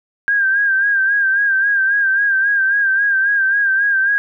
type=tone with vibrato; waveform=sine; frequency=1600 Hz; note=G6; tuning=35 cents sharp; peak=-12 dBFS; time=0.28-4.18 s; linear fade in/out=0 ms; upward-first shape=sine; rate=3.7 Hz; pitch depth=58 cents each way; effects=none